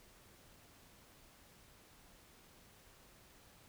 silence, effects pink hiss -63 dBFS RMS until 3.68 s

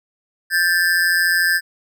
square ring-modulated tone, 1666 Hz, G#6, 5 cents sharp, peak -12 dBFS, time 0.5-1.61 s, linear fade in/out 50 ms, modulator 86.8 Hz, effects none

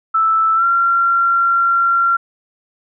sine tone with pitch glide, 1318.5 to 1372.9 Hz, E6 to F6, 0 to -30 cents, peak -11 dBFS, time 0.14-2.17 s, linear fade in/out 10 ms, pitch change +70 cents, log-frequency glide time 0.55-0.64 s, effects none

